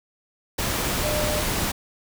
sine tone in noise, 603 Hz, D5, 46 cents sharp, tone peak -26 dBFS, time 1.03-1.42 s, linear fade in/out 10 ms, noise pink, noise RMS -25 dBFS, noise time 0.58-1.72 s, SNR -4 dB, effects none

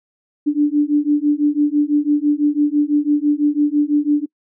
sine beating tone pair, 291.2 / 297.2 Hz, D4 / D4, -15 / +21 cents, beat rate 6 Hz, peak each -16 dBFS, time 0.46-4.26 s, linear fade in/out 20 ms, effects noise-tail reverb RT60 0.1 s tail -26 dB re dry

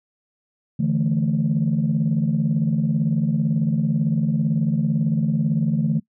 sine chord, D suspended second, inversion none, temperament equal, 146.83 / 164.81 / 220 Hz, D3 / E3 / A3, 0 / 0 / 0 cents, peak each -21 dBFS, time 0.79-6 s, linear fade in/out 10 ms, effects noise-tail reverb RT60 0.1 s tail -23 dB re dry + tanh soft clip ceiling -11 dBFS

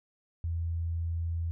sine tone, 83.6 Hz, E2, 25 cents sharp, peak -29 dBFS, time 0.44-1.51 s, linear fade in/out 0 ms, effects none

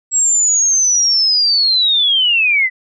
sine linear sweep, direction down, 7710 to 1975.5 Hz, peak -10 dBFS, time 0.11-2.7 s, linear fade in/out 50 ms, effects none

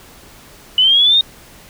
sine linear sweep, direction up, 2960 to 3729 Hz, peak -8 dBFS, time 0.78-1.21 s, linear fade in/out 2 ms, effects pink hiss -42 dBFS RMS until 1.69 s

